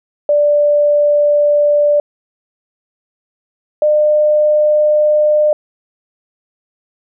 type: tone pair in turn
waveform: sine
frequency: 587.3 / 602.8 Hz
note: D5 / D5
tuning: 0 / +45 cents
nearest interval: unison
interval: 45 cents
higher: second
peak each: -8 dBFS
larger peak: neither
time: 0.29-2 / 3.82-5.53 s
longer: neither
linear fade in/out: 2 ms
effects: none